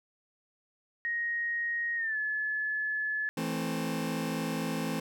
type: tone with pitch glide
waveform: sine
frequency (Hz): 1875 to 1719.4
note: A#6 to A6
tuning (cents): +10 to -40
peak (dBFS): -29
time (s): 1.05-3.29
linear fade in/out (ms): 0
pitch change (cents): -150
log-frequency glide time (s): 1.96-2.17
type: chord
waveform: sawtooth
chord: A minor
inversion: second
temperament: just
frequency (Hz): 165 / 220 / 264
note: E3 / A3 / C4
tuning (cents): +2 / 0 / +16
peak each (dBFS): -31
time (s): 3.37-5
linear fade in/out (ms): 5
effects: none